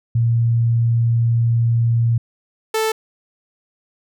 sine / sawtooth tone pair in turn, 116.54 / 440 Hz, A#2 / A4, 0 / 0 cents, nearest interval octave + major seventh, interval 2300 cents, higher second, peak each -13 dBFS, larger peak neither, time 0.15-2.18 / 2.74-2.92 s, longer first, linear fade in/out 5 ms, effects none

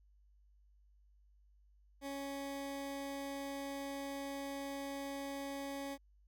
20% pulse tone, 277.6 Hz, C#4, 3 cents sharp, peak -36 dBFS, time 2.01-5.98 s, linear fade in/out 50 ms, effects added 50 Hz sine -64 dBFS peak until 6.27 s

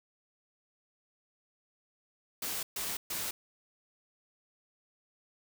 white noise bursts, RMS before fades -36 dBFS, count 3, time 2.42-3.31 s, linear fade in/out 5 ms, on 210 ms, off 130 ms, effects none

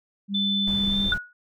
sine tone, 199.5 Hz, G3, 31 cents sharp, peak -25 dBFS, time 0.28-1.1 s, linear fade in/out 50 ms
sine tone with pitch glide, 3520 to 3561 Hz, A7 to A7, 0 to +20 cents, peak -23 dBFS, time 0.34-1.14 s, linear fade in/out 10 ms, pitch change +20 cents, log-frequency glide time 0.87-0.97 s
brown noise, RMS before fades -33 dBFS, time 0.67-1.18 s, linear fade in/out 5 ms
sine tone with exponential decay, 1460 Hz, F#6, 24 cents flat, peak -18 dBFS, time 1.12-1.33 s, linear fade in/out 2 ms, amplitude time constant 45 ms
effects none

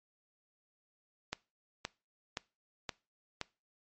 click train, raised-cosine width 0.2 ms, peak -18 dBFS, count 5, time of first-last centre 1.33-3.413 s, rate 1.92 Hz, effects noise-tail reverb RT60 0.3 s tail -22 dB re dry + MP3 32 kbps

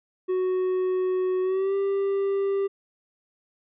triangle tone with pitch glide, 370 to 394.3 Hz, F#4 to G4, 0 to +10 cents, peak -20 dBFS, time 0.28-2.68 s, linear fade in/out 20 ms, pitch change +110 cents, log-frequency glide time 1.42-1.75 s, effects resampled to 8000 Hz

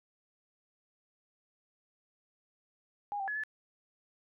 sine tone with pitch steps, 819 / 780 / 1698 / 1730 Hz, G#5 / G5 / G#6 / A6, -24 / -9 / +38 / -30 cents, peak -33 dBFS, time 3.12-3.436 s, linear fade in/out 0 ms, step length 79 ms, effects none

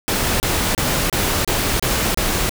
pink noise bursts, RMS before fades -19 dBFS, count 7, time 0.08-2.494 s, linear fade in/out 0 ms, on 320 ms, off 29 ms, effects none

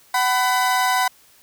30% pulse tone pair together, 752.8 / 1000 Hz, F#5 / B5, +30 / +21 cents, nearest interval perfect fourth, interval 491 cents, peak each -17 dBFS, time 0.14-1.08 s, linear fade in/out 5 ms, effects white hiss -53 dBFS RMS until 1.42 s

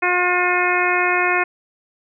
harmonic tone, 358.1 Hz, F4, 43 cents sharp, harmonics 1 / 2 / 3 / 4 / 5 / 6 / 7, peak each -23 / -23 / -23 / -23 / -23 / -23 / -23 dBFS, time 0.02-1.44 s, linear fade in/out 10 ms, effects none

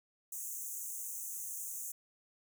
pink high-pass noise, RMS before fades -42 dBFS, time 0.32-1.92 s, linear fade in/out 5 ms, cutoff 6200 Hz, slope 96 dB/octave, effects none

